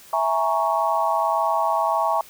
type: chord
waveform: sine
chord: A# half-diminished seventh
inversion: second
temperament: equal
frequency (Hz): 659.3 / 830.6 / 932.3 / 1108.7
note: E5 / G#5 / A#5 / C#6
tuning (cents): 0 / 0 / 0 / 0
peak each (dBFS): -24 / -24 / -24 / -24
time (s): 0.13-2.21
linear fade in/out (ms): 2
effects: white hiss -47 dBFS RMS until 2.29 s